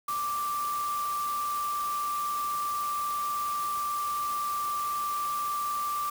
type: tone in noise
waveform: sine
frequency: 1174.7 Hz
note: D6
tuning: in tune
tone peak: -28 dBFS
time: 0.08-6.1 s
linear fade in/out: 5 ms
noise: white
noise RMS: -41 dBFS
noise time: 0.08-6.1 s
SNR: +10 dB
effects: none